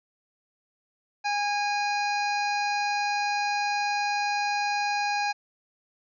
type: harmonic tone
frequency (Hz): 821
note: G#5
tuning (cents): -20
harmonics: 1 / 2 / 3 / 5 / 6 / 7 / 8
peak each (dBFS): -26 / -33 / -32 / -37 / -39 / -45 / -46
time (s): 1.24-5.33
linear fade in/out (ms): 20
effects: none